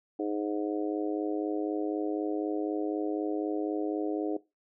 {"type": "harmonic tone", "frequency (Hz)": 104, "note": "G#2", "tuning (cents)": 3, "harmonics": [3, 4, 5, 6, 7], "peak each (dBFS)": [-31, -34, -39, -42, -41], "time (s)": [0.19, 4.37], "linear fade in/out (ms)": 5, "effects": ["noise-tail reverb RT60 0.2 s tail -17 dB re dry"]}